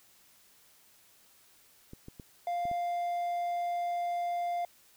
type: clicks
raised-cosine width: 3 ms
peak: -32 dBFS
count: 5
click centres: 1.934 / 2.084 / 2.198 / 2.654 / 2.714 s
type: tone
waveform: triangle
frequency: 698.5 Hz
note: F5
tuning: in tune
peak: -28 dBFS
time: 2.47-4.65 s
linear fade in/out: 2 ms
effects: white hiss -62 dBFS RMS until 4.96 s